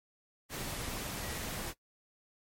sine tone in noise, 1925 Hz, B6, 45 cents flat, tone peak -48 dBFS, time 1.2-1.41 s, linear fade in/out 50 ms, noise pink, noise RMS -39 dBFS, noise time 0.49-1.74 s, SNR -12 dB, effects noise-tail reverb RT60 0.1 s tail -19 dB re dry + MP3 64 kbps

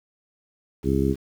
harmonic tone, 67.6 Hz, C#2, 43 cents flat, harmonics 1 / 2 / 3 / 4 / 5 / 6, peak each -26 / -26 / -26 / -26 / -26 / -26 dBFS, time 0.83-1.16 s, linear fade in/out 50 ms, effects 8-bit

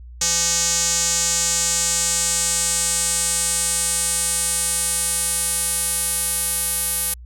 square tone with band-pass filter sweep, 170 Hz, F3, 46 cents flat, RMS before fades -21 dBFS, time 0.21-7.14 s, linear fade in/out 5 ms, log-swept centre 6700 to 11000 Hz, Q 3.5, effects added 60 Hz sine -36 dBFS peak until 7.25 s

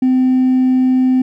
triangle tone with hard clipping, 257 Hz, C4, 31 cents flat, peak -9 dBFS, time 0.02-1.22 s, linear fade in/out 5 ms, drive 2 dB, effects none

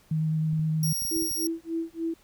sine tone with vibrato, 157.2 Hz, D#3, 18 cents sharp, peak -23 dBFS, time 0.11-0.93 s, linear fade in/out 5 ms, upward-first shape square, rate 9.6 Hz, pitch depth 9 cents each way
clicks, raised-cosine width 5 ms, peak -32 dBFS, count 7, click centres 0.532 / 0.595 / 1.021 / 1.052 / 1.165 / 1.223 / 1.313 s
10% pulse tone, 5620 Hz, F8, 10 cents sharp, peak -22 dBFS, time 0.83-1.47 s, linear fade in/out 2 ms
sine tone with tremolo, 329.6 Hz, E4, in tune, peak -25 dBFS, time 1.11-2.14 s, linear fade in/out 5 ms, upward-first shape sine, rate 3.4 Hz, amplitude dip 100%
effects pink hiss -60 dBFS RMS until 2.23 s

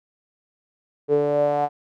sawtooth tone with band-pass filter sweep, 145.6 Hz, D3, 15 cents flat, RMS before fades -20 dBFS, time 1.08-1.69 s, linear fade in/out 50 ms, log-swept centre 430 to 750 Hz, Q 7.9, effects none

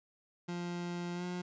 30% pulse tone with pitch glide, 174.61 to 178.59 Hz, F3 to F3, 0 to +39 cents, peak -34 dBFS, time 0.48-1.42 s, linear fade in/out 10 ms, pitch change +39 cents, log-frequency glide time 1.14-1.24 s, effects resampled to 16000 Hz

